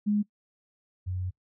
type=tone pair in turn; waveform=sine; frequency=207.7 / 91.72 Hz; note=G#3 / F#2; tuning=0 / -15 cents; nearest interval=octave + major second; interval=1415 cents; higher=first; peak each=-22 / -29 dBFS; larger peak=first; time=0.06-0.23 / 1.06-1.31 s; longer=second; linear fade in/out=20 ms; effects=noise-tail reverb RT60 0.1 s tail -22 dB re dry